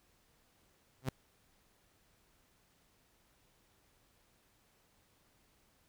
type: tone with exponential growth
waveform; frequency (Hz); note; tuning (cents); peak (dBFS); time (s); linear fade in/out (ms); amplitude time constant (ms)
sawtooth; 130.81; C3; 0; -26; 1.02-1.09; 2; 15
effects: pink hiss -71 dBFS RMS until 5.88 s